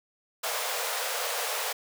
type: high-pass noise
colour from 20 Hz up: pink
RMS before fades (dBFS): -31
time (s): 0.43-1.73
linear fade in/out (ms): 10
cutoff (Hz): 450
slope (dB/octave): 96
effects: none